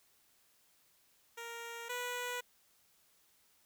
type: tone pair in turn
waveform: 10% pulse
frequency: 466.2 / 490.8 Hz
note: A#4 / B4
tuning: 0 / -11 cents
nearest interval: minor second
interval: 89 cents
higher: second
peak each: -35 / -29 dBFS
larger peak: second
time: 1.37-1.89 / 1.89-2.41 s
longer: neither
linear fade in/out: 10 ms
effects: white hiss -70 dBFS RMS until 3.65 s